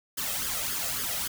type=noise with flanger; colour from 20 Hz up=white; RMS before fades=-31 dBFS; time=0.17-1.28 s; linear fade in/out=10 ms; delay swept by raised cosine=0.6 to 1.6 ms; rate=3.6 Hz; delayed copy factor=+0.7; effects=none